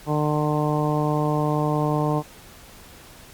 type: harmonic tone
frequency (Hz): 150.4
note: D3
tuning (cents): +42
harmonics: 1 / 2 / 3 / 4 / 5 / 6 / 7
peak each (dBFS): -23 / -26 / -28 / -29 / -30 / -31 / -31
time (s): 0.06-2.23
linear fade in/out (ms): 50
effects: pink hiss -46 dBFS RMS until 3.33 s + Opus 48 kbps